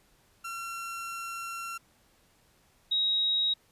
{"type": "tone pair in turn", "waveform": ["30% pulse", "sine"], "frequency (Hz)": [1363, 3801], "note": ["F6", "A#7"], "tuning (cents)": [-43, 33], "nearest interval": "octave + tritone", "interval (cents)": 1776, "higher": "second", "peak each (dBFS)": [-33, -24], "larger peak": "second", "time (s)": [[0.44, 1.78], [2.91, 3.54]], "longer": "first", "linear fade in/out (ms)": 10, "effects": ["pink hiss -65 dBFS RMS until 3.71 s", "resampled to 32000 Hz"]}